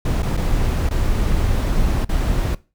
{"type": "noise with dropouts", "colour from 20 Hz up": "brown", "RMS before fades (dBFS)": -18, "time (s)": [0.05, 2.55], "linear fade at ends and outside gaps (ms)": 5, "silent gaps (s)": [[0.223, 0.228], [0.369, 0.373], [0.891, 0.908], [2.048, 2.091]], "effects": ["noise-tail reverb RT60 0.3 s tail -20 dB re dry"]}